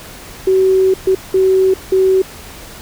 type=tone bursts at uneven times; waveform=sine; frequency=378.8 Hz; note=F#4; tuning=41 cents sharp; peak=-8 dBFS; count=4; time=0.47-0.94 / 1.07-1.15 / 1.34-1.74 / 1.92-2.22 s; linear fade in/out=5 ms; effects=pink hiss -34 dBFS RMS until 2.81 s